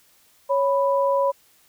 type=tone pair together; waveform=sine; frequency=554.4 / 989 Hz; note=C#5 / B5; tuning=0 / +2 cents; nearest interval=minor seventh; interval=1002 cents; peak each=-19 / -22 dBFS; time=0.49-1.32 s; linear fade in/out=20 ms; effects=white hiss -58 dBFS RMS until 1.68 s